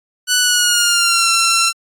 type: tone with pitch glide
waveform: 10% pulse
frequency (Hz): 1484 to 1353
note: F#6 to E6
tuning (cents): +5 to +45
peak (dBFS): -3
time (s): 0.27-1.73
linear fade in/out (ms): 50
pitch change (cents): -160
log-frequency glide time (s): 0.4-1.29
effects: AAC 64 kbps